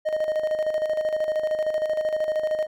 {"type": "tone with tremolo", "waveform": "triangle", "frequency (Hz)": 620, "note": "D#5", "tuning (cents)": -6, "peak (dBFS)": -18, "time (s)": [0.05, 2.67], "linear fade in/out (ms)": 20, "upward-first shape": "square", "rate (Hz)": 13, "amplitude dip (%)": 55, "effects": []}